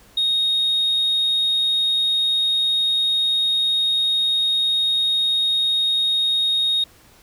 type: tone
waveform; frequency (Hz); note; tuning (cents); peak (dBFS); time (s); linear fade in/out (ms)
sine; 3729; A#7; 0; -15; 0.17-6.84; 5
effects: tanh soft clip ceiling -14 dBFS + pink hiss -51 dBFS RMS until 7.22 s